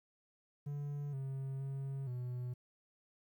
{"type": "tone with pitch steps", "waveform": "triangle", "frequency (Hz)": [144.3, 134.8, 136.3, 124], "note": ["D3", "C#3", "C#3", "B2"], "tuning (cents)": [-30, -48, -29, 7], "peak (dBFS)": -36, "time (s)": [0.66, 2.54], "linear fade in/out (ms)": 10, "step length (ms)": 470, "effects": ["12-bit"]}